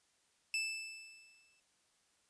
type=tone with exponential decay; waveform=sawtooth; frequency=2637 Hz; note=E7; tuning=in tune; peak=-29 dBFS; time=0.54-1.6 s; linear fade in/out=1 ms; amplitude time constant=230 ms; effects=white hiss -74 dBFS RMS until 2.29 s + resampled to 22050 Hz